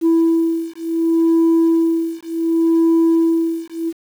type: beating tone pair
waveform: sine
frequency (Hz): 329.6 / 330.28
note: E4 / E4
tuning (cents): 0 / +3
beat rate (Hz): 0.68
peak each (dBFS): -14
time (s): 0.01-3.93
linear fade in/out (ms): 50
effects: tanh soft clip ceiling -9 dBFS + 7-bit